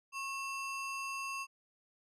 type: ring-modulated tone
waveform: square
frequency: 1885 Hz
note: A#6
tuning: 19 cents sharp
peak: -35 dBFS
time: 0.12-1.47 s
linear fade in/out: 50 ms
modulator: 795 Hz
effects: low-pass 10000 Hz 12 dB/octave